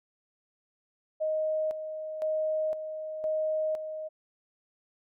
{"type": "tone with tremolo", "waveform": "sine", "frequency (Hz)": 624, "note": "D#5", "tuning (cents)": 5, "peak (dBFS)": -26, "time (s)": [1.2, 4.09], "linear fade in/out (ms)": 20, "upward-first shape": "square", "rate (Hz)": 0.98, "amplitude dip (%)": 60, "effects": []}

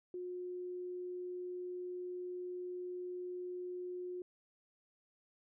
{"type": "tone", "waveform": "sine", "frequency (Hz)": 360, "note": "F#4", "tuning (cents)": -47, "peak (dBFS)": -40, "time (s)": [0.14, 4.22], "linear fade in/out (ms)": 2, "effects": []}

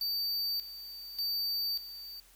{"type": "tone with tremolo", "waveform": "square", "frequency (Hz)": 4613, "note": "D8", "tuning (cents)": -32, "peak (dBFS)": -31, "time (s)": [0.01, 2.2], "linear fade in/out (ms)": 2, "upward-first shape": "square", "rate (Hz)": 0.85, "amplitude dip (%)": 75, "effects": ["added 43 Hz sine -64 dBFS peak until 2.35 s", "white hiss -61 dBFS RMS until 2.35 s"]}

